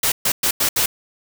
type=noise bursts at uneven times; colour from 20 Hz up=white; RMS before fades=-18 dBFS; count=5; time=0.03-0.12 / 0.25-0.32 / 0.43-0.51 / 0.6-0.69 / 0.76-0.86 s; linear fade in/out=5 ms; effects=none